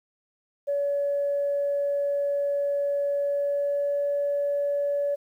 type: tone with pitch glide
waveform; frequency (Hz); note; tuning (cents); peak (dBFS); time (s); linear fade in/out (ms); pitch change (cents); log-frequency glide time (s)
sine; 568 to 571.3; C#5 to D5; +42 to -48; -22; 0.67-5.16; 20; +10; 3.18-4.06
effects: tanh soft clip ceiling -18 dBFS + 10-bit